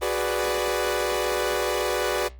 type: chord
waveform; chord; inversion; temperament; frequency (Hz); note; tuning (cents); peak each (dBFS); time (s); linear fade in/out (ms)
sawtooth; G# half-diminished seventh; third; equal; 370 / 415.3 / 493.9 / 587.3; F#4 / G#4 / B4 / D5; 0 / 0 / 0 / 0; -25 / -26 / -24 / -25; 0.01-2.29; 20
effects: added 61 Hz sine -41 dBFS peak until 2.39 s + Opus 24 kbps